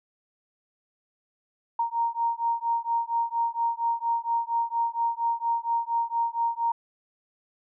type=beating tone pair; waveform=sine; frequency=928 / 932.3 Hz; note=A#5 / A#5; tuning=-8 / 0 cents; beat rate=4.3 Hz; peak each=-27 dBFS; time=1.79-6.72 s; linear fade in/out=5 ms; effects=none